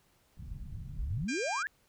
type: low-pass noise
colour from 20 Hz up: pink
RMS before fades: -42 dBFS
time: 0.37-1.25 s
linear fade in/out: 5 ms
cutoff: 160 Hz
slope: 24 dB/octave
type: exponential sweep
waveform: sine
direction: up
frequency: 46.86 to 1804 Hz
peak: -32 dBFS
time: 0.99-1.67 s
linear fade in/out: 0 ms
type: harmonic tone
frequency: 799 Hz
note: G5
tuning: 33 cents sharp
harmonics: 2 / 3 / 4 / 5 / 6 / 7 / 8 / 9 / 10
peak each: -40 / -38 / -51 / -53 / -46 / -46 / -47 / -48 / -53 dBFS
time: 1.28-1.63 s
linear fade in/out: 10 ms
effects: pink hiss -69 dBFS RMS until 1.88 s